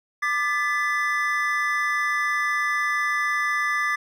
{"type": "tone cluster", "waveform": "triangle", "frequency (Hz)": [1189, 1733, 1997], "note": ["D6", "A6", "B6"], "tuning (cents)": [21, -27, 19], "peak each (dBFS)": -24, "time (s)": [0.22, 3.96], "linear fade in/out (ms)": 10, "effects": []}